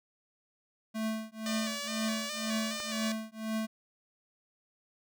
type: tone with tremolo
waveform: square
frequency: 220 Hz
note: A3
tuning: in tune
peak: -30 dBFS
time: 0.94-3.67 s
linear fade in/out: 20 ms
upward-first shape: triangle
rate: 2 Hz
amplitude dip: 100%
type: tone with vibrato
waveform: 5% pulse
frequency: 587.3 Hz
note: D5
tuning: in tune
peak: -24 dBFS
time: 1.46-3.12 s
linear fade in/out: 2 ms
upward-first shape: square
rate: 2.4 Hz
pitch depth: 40 cents each way
type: click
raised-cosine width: 0.5 ms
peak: -27 dBFS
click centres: 2.802 s
effects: none